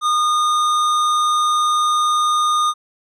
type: tone with hard clipping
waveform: triangle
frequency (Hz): 1223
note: D#6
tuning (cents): -30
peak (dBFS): -16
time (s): 0.01-2.74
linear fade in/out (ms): 50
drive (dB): 16
effects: none